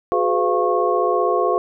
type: tone cluster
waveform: sine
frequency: 366.3 / 421.9 / 504 / 694 / 1094 Hz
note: F#4 / G#4 / B4 / F5 / C#6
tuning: -17 / +27 / +35 / -11 / -23 cents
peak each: -22 dBFS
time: 0.12-1.58 s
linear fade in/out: 0 ms
effects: none